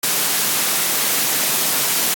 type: high-pass noise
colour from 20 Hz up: white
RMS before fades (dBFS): -18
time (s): 0.03-2.14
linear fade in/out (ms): 5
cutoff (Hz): 130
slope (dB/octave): 48
effects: AAC 64 kbps